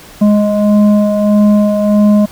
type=tone with frequency modulation; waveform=sine; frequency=207.7 Hz; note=G#3; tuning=in tune; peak=-6 dBFS; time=0.21-2.26 s; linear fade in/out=10 ms; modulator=417 Hz; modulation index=0.86; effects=pink hiss -36 dBFS RMS until 2.31 s